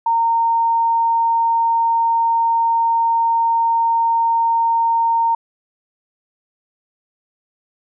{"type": "tone", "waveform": "sine", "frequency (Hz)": 920, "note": "A#5", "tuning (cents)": -23, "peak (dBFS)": -13, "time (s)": [0.06, 5.35], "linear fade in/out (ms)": 5, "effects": []}